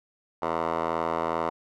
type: tone with band-pass filter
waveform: 10% pulse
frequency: 82.41 Hz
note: E2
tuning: in tune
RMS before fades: -28 dBFS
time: 0.42-1.5 s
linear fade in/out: 5 ms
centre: 840 Hz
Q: 7.7
effects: none